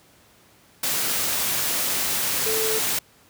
sine tone in noise, 440 Hz, A4, in tune, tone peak -25 dBFS, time 2.46-2.79 s, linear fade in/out 5 ms, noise white, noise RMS -24 dBFS, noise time 0.83-2.99 s, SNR -4 dB, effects pink hiss -55 dBFS RMS until 3.29 s + high-pass 80 Hz 12 dB/octave

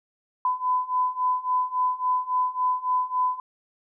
sine beating tone pair, 1004 / 1007.6 Hz, B5 / B5, +28 / +34 cents, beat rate 3.6 Hz, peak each -26 / -24 dBFS, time 0.45-3.4 s, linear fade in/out 2 ms, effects none

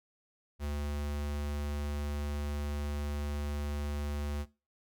square tone, 73 Hz, D2, 10 cents flat, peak -34 dBFS, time 0.59-4.46 s, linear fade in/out 50 ms, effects noise-tail reverb RT60 0.3 s tail -19 dB re dry

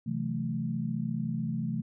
sine chord, F# half-diminished seventh, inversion second, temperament equal, 130.81 / 164.81 / 185 / 220 Hz, C3 / E3 / F#3 / A3, 0 / 0 / 0 / 0 cents, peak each -35 / -34 / -39 / -33 dBFS, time 0.06-1.82 s, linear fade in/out 10 ms, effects none

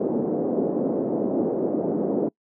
pink band-pass noise, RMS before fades -24 dBFS, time 0-2.29 s, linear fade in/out 10 ms, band 220 to 540 Hz, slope 24 dB/octave, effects noise-tail reverb RT60 0.1 s tail -26 dB re dry

